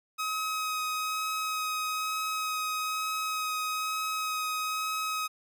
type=tone with vibrato; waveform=sawtooth; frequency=1267 Hz; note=D#6; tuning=31 cents sharp; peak=-26 dBFS; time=0.18-5.28 s; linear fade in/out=20 ms; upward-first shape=sine; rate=1.1 Hz; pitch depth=10 cents each way; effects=none